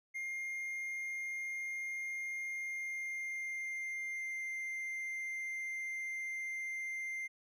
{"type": "tone with pitch glide", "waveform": "triangle", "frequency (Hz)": [2119, 2095], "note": ["C7", "C7"], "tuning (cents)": [21, 2], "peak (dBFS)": -36, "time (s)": [0.14, 7.28], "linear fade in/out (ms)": 20, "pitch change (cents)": -19, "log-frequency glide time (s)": [2.45, 4.47], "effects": []}